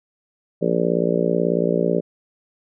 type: harmonic tone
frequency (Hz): 58.27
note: A#1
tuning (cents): 0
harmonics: 3 / 4 / 5 / 6 / 7 / 8 / 9 / 10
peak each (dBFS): -23 / -27 / -27 / -28 / -23 / -24 / -27 / -26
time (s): 0.61-2.01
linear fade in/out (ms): 20
effects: none